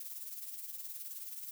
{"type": "noise with tremolo", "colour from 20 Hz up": "violet", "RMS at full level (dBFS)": -42, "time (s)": [0, 1.51], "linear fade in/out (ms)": 2, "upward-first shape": "triangle", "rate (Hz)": 19, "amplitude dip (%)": 60, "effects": []}